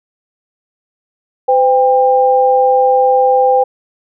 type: tone pair together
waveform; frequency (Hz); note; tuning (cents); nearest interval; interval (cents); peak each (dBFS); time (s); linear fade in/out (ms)
sine; 510 / 797.3; C5 / G5; -44 / +29; minor sixth; 773; -10; 1.48-3.64; 10
effects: none